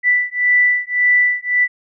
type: beating tone pair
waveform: sine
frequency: 1975.5 / 1977.3 Hz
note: B6 / B6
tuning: 0 / +2 cents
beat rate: 1.8 Hz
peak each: -15 dBFS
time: 0.03-1.68 s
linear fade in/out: 50 ms
effects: none